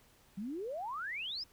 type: exponential sweep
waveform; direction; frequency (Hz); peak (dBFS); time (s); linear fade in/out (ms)
sine; up; 185 to 5360; -37; 0.37-1.44; 10
effects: pink hiss -65 dBFS RMS until 1.52 s